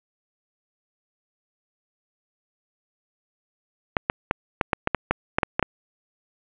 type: clicks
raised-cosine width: 0.5 ms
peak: -4 dBFS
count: 12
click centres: 3.968 / 4.099 / 4.311 / 4.612 / 4.732 / 4.874 / 4.947 / 5.11 / 5.385 / 5.432 / 5.595 / 5.627 s
effects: resampled to 8000 Hz + 7-bit